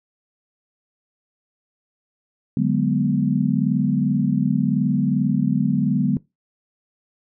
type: chord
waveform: sine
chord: G# half-diminished seventh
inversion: second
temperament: equal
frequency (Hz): 146.83 / 185 / 207.7 / 246.9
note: D3 / F#3 / G#3 / B3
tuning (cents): 0 / 0 / 0 / 0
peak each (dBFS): -22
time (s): 2.57-6.17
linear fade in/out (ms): 2
effects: noise-tail reverb RT60 0.2 s tail -20 dB re dry